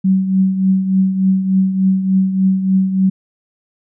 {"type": "tone with tremolo", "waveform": "sine", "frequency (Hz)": 190, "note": "F#3", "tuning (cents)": 46, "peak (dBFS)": -8, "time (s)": [0.04, 3.1], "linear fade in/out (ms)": 10, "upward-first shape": "triangle", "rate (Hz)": 3.4, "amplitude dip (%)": 65, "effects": []}